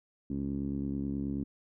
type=tone with low-pass filter; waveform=10% pulse; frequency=69.3 Hz; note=C#2; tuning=in tune; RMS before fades=-34 dBFS; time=0.3-1.44 s; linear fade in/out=5 ms; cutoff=260 Hz; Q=3.3; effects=none